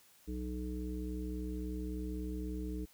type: harmonic tone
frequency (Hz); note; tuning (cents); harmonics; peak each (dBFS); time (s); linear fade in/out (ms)
61.8; B1; +2; 1 / 3 / 5 / 7; -39 / -44 / -42 / -48; 0.27-2.86; 20
effects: white hiss -64 dBFS RMS until 2.93 s